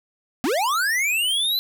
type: linear sweep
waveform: square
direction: up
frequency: 221.2 to 4079 Hz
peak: -20 dBFS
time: 0.44-1.59 s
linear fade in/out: 0 ms
effects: none